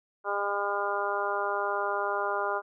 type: harmonic tone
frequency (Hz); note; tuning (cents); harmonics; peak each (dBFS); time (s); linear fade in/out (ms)
202.1; G#3; -47; 2 / 3 / 4 / 5 / 6 / 7; -34 / -34 / -34 / -34 / -34 / -34; 0.24-2.62; 50
effects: none